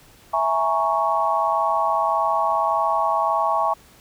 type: chord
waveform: sine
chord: A# half-diminished seventh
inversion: second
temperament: equal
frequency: 659.3 / 830.6 / 932.3 / 1108.7 Hz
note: E5 / G#5 / A#5 / C#6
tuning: 0 / 0 / 0 / 0 cents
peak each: -24 / -23 / -25 / -22 dBFS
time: 0.33-3.74 s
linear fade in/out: 10 ms
effects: pink hiss -51 dBFS RMS until 4 s